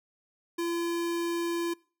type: tone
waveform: square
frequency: 340.4 Hz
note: F4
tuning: 44 cents flat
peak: -29 dBFS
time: 0.58-1.74 s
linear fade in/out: 10 ms
effects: noise-tail reverb RT60 0.4 s tail -24 dB re dry